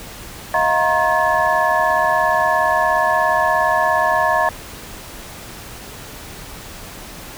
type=tone cluster; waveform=sine; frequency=634 / 711 / 938 / 1075 / 1719 Hz; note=D#5 / F5 / A#5 / C6 / A6; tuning=+32 / +31 / +11 / +47 / -41 cents; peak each=-20 dBFS; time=0.54-4.49 s; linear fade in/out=2 ms; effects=pink hiss -35 dBFS RMS until 7.37 s